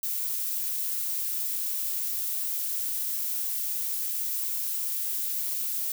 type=noise; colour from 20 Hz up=violet; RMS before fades=-30 dBFS; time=0.03-5.92 s; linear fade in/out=2 ms; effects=none